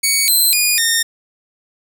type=tone with pitch steps; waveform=10% pulse; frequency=2239 / 4092 / 2450 / 1832 Hz; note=C#7 / C8 / D#7 / A#6; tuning=+17 / -39 / -27 / -31 cents; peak=-4 dBFS; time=0.03-1.03 s; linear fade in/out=10 ms; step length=250 ms; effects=7-bit